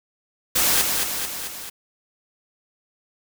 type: noise with echo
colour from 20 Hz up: white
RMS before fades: -19 dBFS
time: 0.55-0.82 s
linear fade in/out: 10 ms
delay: 220 ms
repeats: 4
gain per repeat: -4 dB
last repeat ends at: 1.7 s
effects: none